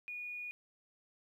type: tone with tanh clipping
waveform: triangle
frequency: 2452 Hz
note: D#7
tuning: 26 cents flat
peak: -40 dBFS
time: 0.08-0.51 s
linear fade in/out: 0 ms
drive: 2 dB
effects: none